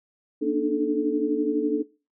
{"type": "tone cluster", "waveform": "sine", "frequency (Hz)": [237.8, 291.1, 303.1, 436], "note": ["A#3", "D4", "D#4", "A4"], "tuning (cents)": [35, -15, -45, -16], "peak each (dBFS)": [-32, -25, -26, -26], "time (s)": [0.41, 1.83], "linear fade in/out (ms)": 20, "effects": ["noise-tail reverb RT60 0.3 s tail -18 dB re dry"]}